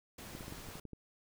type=noise; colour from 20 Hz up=pink; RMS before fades=-49 dBFS; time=0.18-0.8 s; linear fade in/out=5 ms
type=clicks; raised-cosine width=3 ms; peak=-33 dBFS; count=8; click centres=0.351 / 0.408 / 0.481 / 0.524 / 0.687 / 0.755 / 0.853 / 0.933 s
effects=none